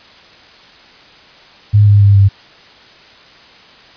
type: tone with pitch steps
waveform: sine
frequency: 103.83 / 102.16 / 100.53 / 98.91 Hz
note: G#2 / G#2 / G2 / G2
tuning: 0 / -28 / +44 / +16 cents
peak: -4 dBFS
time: 1.73-2.29 s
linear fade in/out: 20 ms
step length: 140 ms
effects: white hiss -41 dBFS RMS until 3.96 s + resampled to 11025 Hz